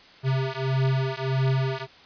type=beating tone pair; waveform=square; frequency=131.8 / 133.4 Hz; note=C3 / C3; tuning=+13 / +34 cents; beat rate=1.6 Hz; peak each=-26 dBFS; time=0.23-1.87 s; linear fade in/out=50 ms; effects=white hiss -50 dBFS RMS until 2.05 s + resampled to 11025 Hz